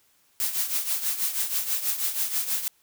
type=noise with tremolo; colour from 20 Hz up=blue; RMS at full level=-24 dBFS; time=0.4-2.68 s; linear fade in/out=0 ms; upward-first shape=triangle; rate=6.2 Hz; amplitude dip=75%; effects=white hiss -64 dBFS RMS until 2.82 s